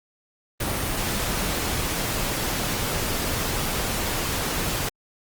pink noise, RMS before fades -26 dBFS, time 0.6-4.89 s, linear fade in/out 5 ms, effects Opus 32 kbps

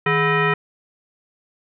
sine tone with frequency modulation, 732 Hz, F#5, 19 cents flat, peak -15 dBFS, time 0.06-0.54 s, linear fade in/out 5 ms, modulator 574 Hz, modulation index 2.8, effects none

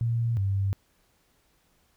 sine tone pair in turn, 116.5 / 97.96 Hz, A#2 / G2, -1 / -1 cents, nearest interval minor third, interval 300 cents, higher first, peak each -23 dBFS, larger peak neither, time 0.01-0.37 / 0.37-0.73 s, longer neither, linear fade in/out 0 ms, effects pink hiss -67 dBFS RMS until 1.96 s

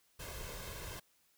pink noise with comb filter, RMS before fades -45 dBFS, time 0.19-1 s, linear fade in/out 10 ms, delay 1.9 ms, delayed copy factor +0.6, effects white hiss -72 dBFS RMS until 1.37 s

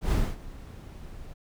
brown noise with ADSR envelope, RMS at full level -22 dBFS, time 0.01-1.34 s, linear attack 110 ms, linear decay 240 ms, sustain -20 dB, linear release 17 ms, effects none

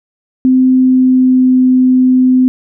sine tone with pitch glide, 257.8 to 255.6 Hz, C4 to C4, -26 to -40 cents, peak -5 dBFS, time 0.45-2.48 s, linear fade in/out 0 ms, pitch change -14 cents, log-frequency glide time 0.71-1.59 s, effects none

